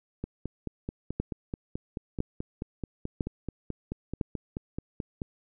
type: two click trains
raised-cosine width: 3 ms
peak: -20 / -15 dBFS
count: 24 / 4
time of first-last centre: 0.24-5.218 / 1.2-4.212 s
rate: 4.62 / 0.996 Hz
effects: none